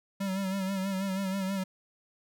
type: tone with vibrato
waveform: square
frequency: 192.6 Hz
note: G3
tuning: 30 cents flat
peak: -30 dBFS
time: 0.2-1.64 s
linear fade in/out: 10 ms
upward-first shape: sine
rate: 6.2 Hz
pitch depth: 50 cents each way
effects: none